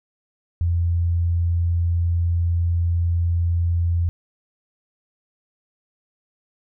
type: tone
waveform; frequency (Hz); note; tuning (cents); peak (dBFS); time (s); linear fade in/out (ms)
sine; 85.5; F2; -36; -17; 0.61-4.09; 0
effects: none